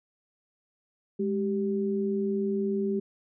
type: tone pair together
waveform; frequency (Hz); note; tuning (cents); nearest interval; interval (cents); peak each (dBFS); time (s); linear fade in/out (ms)
sine; 206.6 / 390; G#3 / G4; -9 / -9; major seventh; 1100; -28; 1.19-3; 10
effects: none